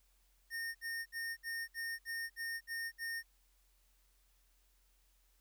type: tone bursts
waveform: square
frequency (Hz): 1834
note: A#6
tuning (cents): -29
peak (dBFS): -39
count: 9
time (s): 0.5-3.23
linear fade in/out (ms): 50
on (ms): 250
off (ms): 60
effects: added 44 Hz sine -70 dBFS peak until 5.4 s + white hiss -75 dBFS RMS until 5.4 s